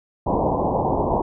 white low-pass noise, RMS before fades -21 dBFS, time 0.26-1.22 s, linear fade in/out 5 ms, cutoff 1000 Hz, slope 96 dB/octave, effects none

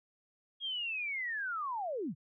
sine linear sweep, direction down, 3290 to 113.9 Hz, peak -34 dBFS, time 0.6-2.15 s, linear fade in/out 50 ms, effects none

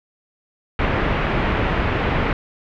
pink low-pass noise, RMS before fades -20 dBFS, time 0.79-2.33 s, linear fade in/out 2 ms, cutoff 2600 Hz, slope 24 dB/octave, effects none

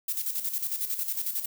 violet noise with tremolo, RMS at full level -29 dBFS, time 0.08-1.46 s, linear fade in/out 5 ms, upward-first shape square, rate 11 Hz, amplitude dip 60%, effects none

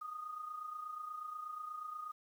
sine tone with amplitude modulation, 1237 Hz, D#6, 10 cents flat, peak -39 dBFS, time 0.01-2.12 s, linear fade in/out 10 ms, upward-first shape sine, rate 28.3 Hz, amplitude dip 60%, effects 11-bit

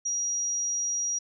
sine tone, 5740 Hz, F8, 47 cents sharp, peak -26 dBFS, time 0.05-1.19 s, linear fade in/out 10 ms, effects none

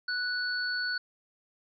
sine tone pair together, 1480 / 4432 Hz, F#6 / C#8, 0 / -1 cents, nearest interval octave + perfect fifth, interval 1899 cents, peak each -30 / -34 dBFS, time 0.08-0.98 s, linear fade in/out 5 ms, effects none

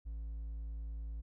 triangle tone with hard clipping, 55 Hz, A1, in tune, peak -40 dBFS, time 0.05-1.22 s, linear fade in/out 20 ms, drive 5 dB, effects none

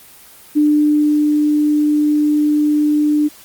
sine tone with ADSR envelope, 298.5 Hz, D4, 28 cents sharp, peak -9 dBFS, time 0.55-3.29 s, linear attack 23 ms, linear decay 680 ms, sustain -2 dB, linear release 25 ms, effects white hiss -42 dBFS RMS until 3.44 s + Opus 24 kbps

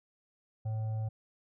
sine tone with frequency modulation, 110 Hz, A2, in tune, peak -31 dBFS, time 0.65-1.09 s, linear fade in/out 10 ms, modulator 658 Hz, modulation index 0.21, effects none

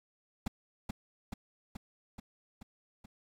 brown noise with echo, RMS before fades -34 dBFS, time 0.46-0.48 s, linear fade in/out 5 ms, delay 430 ms, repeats 6, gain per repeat -3 dB, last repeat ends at 3.06 s, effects none

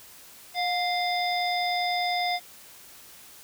harmonic tone with a mistuned harmonic, 715 Hz, F5, 41 cents sharp, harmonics 1 / 3 / 5 / 7, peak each -26 / -31 / -33 / -34 dBFS, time 0.54-2.4 s, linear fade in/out 50 ms, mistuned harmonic 3, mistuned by -49 cents, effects white hiss -49 dBFS RMS until 3.43 s

